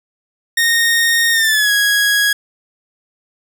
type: tone with pitch glide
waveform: sawtooth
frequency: 1851 to 1658.6 Hz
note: A#6 to G#6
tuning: -13 to -3 cents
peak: -8 dBFS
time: 0.57-2.33 s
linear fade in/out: 5 ms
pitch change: -190 cents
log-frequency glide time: 1.32-1.71 s
effects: none